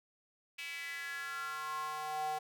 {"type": "tone with high-pass filter sweep", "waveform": "square", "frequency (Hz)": 153.2, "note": "D#3", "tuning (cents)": -27, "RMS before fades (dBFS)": -40, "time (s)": [0.58, 2.39], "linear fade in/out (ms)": 10, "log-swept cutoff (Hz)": [2500, 690], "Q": 5.5, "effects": []}